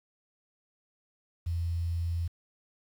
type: tone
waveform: sine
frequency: 84.9 Hz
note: F2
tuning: 48 cents flat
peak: -28 dBFS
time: 1.46-2.28 s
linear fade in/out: 10 ms
effects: 9-bit